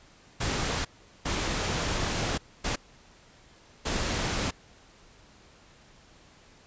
pink noise bursts at uneven times, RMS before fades -29 dBFS, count 4, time 0.4-0.85 / 1.25-2.38 / 2.64-2.76 / 3.85-4.51 s, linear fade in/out 10 ms, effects pink hiss -56 dBFS RMS until 6.66 s + resampled to 16000 Hz

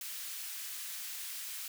white high-pass noise, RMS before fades -42 dBFS, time 0.01-1.68 s, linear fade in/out 2 ms, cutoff 1700 Hz, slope 12 dB/octave, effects none

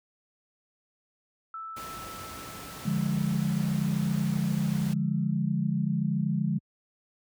sine tone with exponential decay, 1318.5 Hz, E6, in tune, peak -35 dBFS, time 1.54-5.32 s, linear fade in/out 2 ms, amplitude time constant 820 ms
pink noise, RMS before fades -42 dBFS, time 1.76-4.94 s, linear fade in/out 10 ms
sine chord, D diminished, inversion none, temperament equal, 146.83 / 174.61 / 207.7 Hz, D3 / F3 / Ab3, 0 / 0 / 0 cents, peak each -29 dBFS, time 2.85-6.59 s, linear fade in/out 10 ms
effects high-pass 60 Hz 12 dB/octave

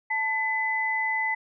sine tone pair together, 880 / 2010 Hz, A5 / B6, 0 / +30 cents, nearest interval octave + major second, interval 1430 cents, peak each -29 / -25 dBFS, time 0.1-1.35 s, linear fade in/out 10 ms, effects none

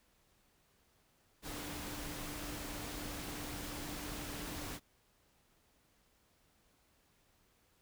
sine tone in noise, 294.9 Hz, D4, 7 cents sharp, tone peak -49 dBFS, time 1.42-4.8 s, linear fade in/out 50 ms, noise pink, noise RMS -44 dBFS, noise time 1.42-4.8 s, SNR -8 dB, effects pink hiss -72 dBFS RMS until 7.81 s

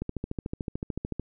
click train, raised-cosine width 3 ms, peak -18 dBFS, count 17, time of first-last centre 0.02-1.196 s, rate 13.6 Hz, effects none

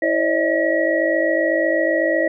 sine tone cluster, 328.2 / 538 / 592 / 640 / 1915 Hz, E4 / C5 / D5 / D#5 / A#6, -8 / +48 / +14 / +49 / +46 cents, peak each -22 dBFS, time 0.02-2.28 s, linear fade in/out 5 ms, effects none

